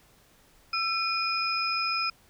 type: tone cluster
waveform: sine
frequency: 1333 / 2454 / 5080 Hz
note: E6 / D#7 / D#8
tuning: +19 / -25 / +35 cents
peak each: -30 dBFS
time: 0.73-2.1 s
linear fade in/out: 5 ms
effects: pink hiss -60 dBFS RMS until 2.29 s